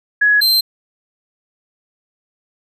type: tone pair in turn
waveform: sine / 45% pulse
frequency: 1679 / 4127 Hz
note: G#6 / C8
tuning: +18 / -25 cents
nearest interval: octave + major third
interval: 1557 cents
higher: second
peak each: -9 / -10 dBFS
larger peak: first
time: 0.21-0.41 / 0.41-0.61 s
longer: neither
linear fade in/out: 10 ms
effects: resampled to 32000 Hz